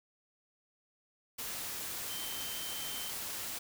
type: tone in noise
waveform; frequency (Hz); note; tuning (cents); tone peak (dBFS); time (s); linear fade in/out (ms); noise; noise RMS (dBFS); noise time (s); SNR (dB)
sine; 3107; G7; -16; -44; 2.09-3.11; 10; white; -40; 1.38-3.59; -7
effects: none